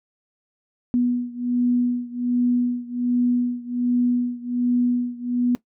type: beating tone pair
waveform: sine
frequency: 244.1 / 245.4 Hz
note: B3 / B3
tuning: -20 / -11 cents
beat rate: 1.3 Hz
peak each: -21 / -23 dBFS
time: 0.94-5.55 s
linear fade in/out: 0 ms
effects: noise-tail reverb RT60 0.1 s tail -18 dB re dry